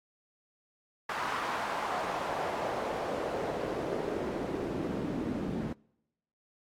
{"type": "noise with band-pass filter sweep", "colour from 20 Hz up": "pink", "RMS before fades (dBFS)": -34, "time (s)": [1.09, 5.73], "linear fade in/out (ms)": 5, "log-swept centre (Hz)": [1200, 230], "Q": 1.6, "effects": ["noise-tail reverb RT60 0.9 s tail -26 dB re dry", "AAC 64 kbps"]}